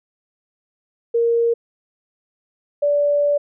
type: tone pair in turn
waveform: sine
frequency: 466.2 / 580.1 Hz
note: A#4 / D5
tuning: 0 / -21 cents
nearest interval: major third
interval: 379 cents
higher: second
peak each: -14 dBFS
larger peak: neither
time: 1.14-1.54 / 2.82-3.38 s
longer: second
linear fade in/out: 10 ms
effects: none

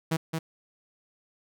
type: tone with echo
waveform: sawtooth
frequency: 161.6 Hz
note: E3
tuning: 34 cents flat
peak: -20 dBFS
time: 0.11-0.17 s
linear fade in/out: 10 ms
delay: 220 ms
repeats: 1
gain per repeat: -4 dB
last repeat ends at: 0.39 s
effects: none

